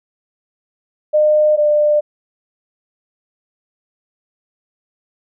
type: tone pair in turn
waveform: sine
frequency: 607 / 597.3 Hz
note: D#5 / D5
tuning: -43 / +29 cents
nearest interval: unison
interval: 28 cents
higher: first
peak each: -9 / -10 dBFS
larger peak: first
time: 1.13-1.57 / 1.57-2.01 s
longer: neither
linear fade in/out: 20 ms
effects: none